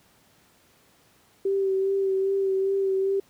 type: tone with vibrato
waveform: sine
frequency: 387.6 Hz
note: G4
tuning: 20 cents flat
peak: -21 dBFS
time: 1.45-3.2 s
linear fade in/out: 5 ms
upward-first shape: sine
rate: 2.5 Hz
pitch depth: 23 cents each way
effects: pink hiss -60 dBFS RMS until 3.29 s + high-pass 80 Hz 12 dB/octave